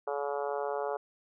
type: harmonic tone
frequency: 142.5 Hz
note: C#3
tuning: 48 cents sharp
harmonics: 3 / 4 / 5 / 6 / 7 / 8 / 9 / 10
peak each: -35 / -36 / -38 / -39 / -44 / -44 / -46 / -48 dBFS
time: 0.07-0.97 s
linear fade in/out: 5 ms
effects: none